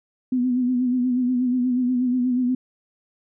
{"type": "tone with vibrato", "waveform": "sine", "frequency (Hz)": 250, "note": "B3", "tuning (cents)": 21, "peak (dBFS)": -18, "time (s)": [0.32, 2.55], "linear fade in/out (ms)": 5, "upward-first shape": "sine", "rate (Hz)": 8.3, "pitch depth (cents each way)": 47, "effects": []}